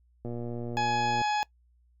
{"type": "click train", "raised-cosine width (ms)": 2, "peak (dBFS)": -24, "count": 116, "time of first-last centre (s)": [0.25, 1.216], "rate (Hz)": 119}
{"type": "harmonic tone", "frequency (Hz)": 841, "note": "G#5", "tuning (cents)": 22, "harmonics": [1, 2, 3, 4, 5, 6, 8], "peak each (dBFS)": [-26, -35, -36, -40, -45, -43, -46], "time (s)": [0.77, 1.43], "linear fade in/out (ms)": 0}
{"effects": ["noise-tail reverb RT60 0.1 s tail -22 dB re dry", "added 60 Hz sine -61 dBFS peak until 2 s"]}